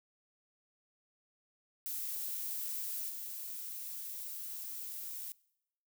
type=noise with level steps; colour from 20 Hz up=violet; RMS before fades=-39 / -43 dBFS; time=1.86-5.32 s; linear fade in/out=0 ms; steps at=3.08 s; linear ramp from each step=20 ms; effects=noise-tail reverb RT60 0.8 s tail -23 dB re dry